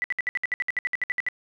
sine tone bursts, 1979 Hz, B6, 3 cents sharp, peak -22 dBFS, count 16, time 0.02-1.286 s, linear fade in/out 0 ms, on 21 ms, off 62 ms, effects none

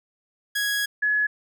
sawtooth / sine tone pair in turn, 1662 / 1695.9 Hz, G#6 / G#6, +1 / +36 cents, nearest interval unison, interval 35 cents, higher second, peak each -19 dBFS, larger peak neither, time 0.55-0.86 / 1.02-1.27 s, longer first, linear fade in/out 10 ms, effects none

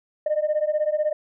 sine beating tone pair, 600 / 616 Hz, D5 / D#5, +37 / -17 cents, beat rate 16 Hz, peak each -22 dBFS, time 0.26-1.13 s, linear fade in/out 5 ms, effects tanh soft clip ceiling -15 dBFS

